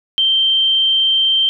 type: tone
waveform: sine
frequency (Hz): 3136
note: G7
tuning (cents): 0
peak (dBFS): -11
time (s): 0.18-1.49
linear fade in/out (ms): 0
effects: none